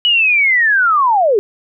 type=linear sweep; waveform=sine; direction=down; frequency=2960 to 380.1 Hz; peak=-9 dBFS; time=0.05-1.39 s; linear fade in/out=0 ms; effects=none